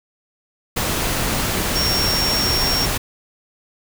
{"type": "tone in noise", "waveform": "sine", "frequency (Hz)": 5530, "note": "F8", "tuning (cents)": -18, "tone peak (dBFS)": -19, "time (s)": [1.75, 2.86], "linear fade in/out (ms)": 10, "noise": "pink", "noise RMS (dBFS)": -21, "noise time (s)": [0.76, 2.98], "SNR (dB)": -1, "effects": []}